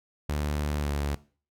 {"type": "tone with pitch glide", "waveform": "sawtooth", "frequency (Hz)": [73.9, 71.92], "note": ["D2", "D2"], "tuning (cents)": [11, -36], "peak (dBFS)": -23, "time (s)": [0.29, 1.15], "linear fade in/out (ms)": 5, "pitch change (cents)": -47, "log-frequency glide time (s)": [0.79, 0.9], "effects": ["noise-tail reverb RT60 0.4 s tail -19 dB re dry"]}